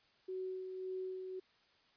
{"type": "tone with tremolo", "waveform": "sine", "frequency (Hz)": 373.7, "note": "F#4", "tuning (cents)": 17, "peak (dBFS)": -38, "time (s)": [0.28, 1.4], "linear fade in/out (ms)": 10, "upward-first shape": "sine", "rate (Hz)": 1.8, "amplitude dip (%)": 40, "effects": ["white hiss -70 dBFS RMS until 1.96 s", "resampled to 11025 Hz"]}